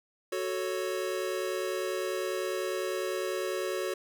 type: chord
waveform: square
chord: F# minor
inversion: none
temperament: equal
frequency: 370 / 440 / 554.4 Hz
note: F#4 / A4 / C#5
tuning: 0 / 0 / 0 cents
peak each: -34 / -37 / -36 dBFS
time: 0.32-3.94 s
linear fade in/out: 5 ms
effects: none